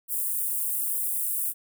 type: high-pass noise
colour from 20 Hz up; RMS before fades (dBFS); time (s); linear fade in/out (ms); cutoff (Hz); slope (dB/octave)
white; -28; 0.08-1.54; 50; 8600; 48
effects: none